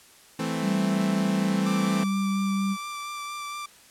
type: chord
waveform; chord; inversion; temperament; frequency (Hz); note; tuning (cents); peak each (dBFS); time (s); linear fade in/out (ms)
sawtooth; A minor; second; equal; 164.81 / 220 / 261.6; E3 / A3 / C4; 0 / 0 / 0; -27; 0.39-2.04; 5
type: tone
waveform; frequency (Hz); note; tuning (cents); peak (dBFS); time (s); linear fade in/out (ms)
sine; 195.9; G3; -1; -23; 0.61-2.77; 50
type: tone with vibrato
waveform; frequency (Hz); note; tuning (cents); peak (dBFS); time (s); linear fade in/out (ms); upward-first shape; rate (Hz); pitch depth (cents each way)
sawtooth; 1174.7; D6; 0; -29; 1.66-3.66; 5; sine; 4.3; 13
effects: white hiss -53 dBFS RMS until 3.9 s + low-pass 11000 Hz 12 dB/octave